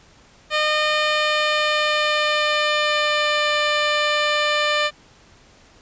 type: tone with pitch glide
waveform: 10% pulse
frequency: 609 to 596.5 Hz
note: D#5 to D5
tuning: -37 to +27 cents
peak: -9 dBFS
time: 0.5-4.91 s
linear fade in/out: 50 ms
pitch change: -36 cents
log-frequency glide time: 0.75-3.56 s
effects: pink hiss -51 dBFS RMS until 5.81 s + resampled to 16000 Hz